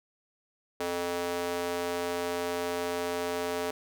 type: tone with high-pass filter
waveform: square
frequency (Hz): 87.31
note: F2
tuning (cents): 0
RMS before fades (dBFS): -32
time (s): 0.8-3.71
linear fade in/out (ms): 5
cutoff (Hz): 440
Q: 1.7
effects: none